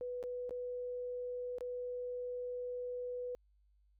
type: tone with dropouts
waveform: sine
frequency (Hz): 493.9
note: B4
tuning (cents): 0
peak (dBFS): -38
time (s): 0.01-3.35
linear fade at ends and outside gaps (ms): 0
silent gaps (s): 0.228-0.238 / 0.494-0.508 / 1.584-1.608
effects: added 50 Hz sine -67 dBFS peak until 3.99 s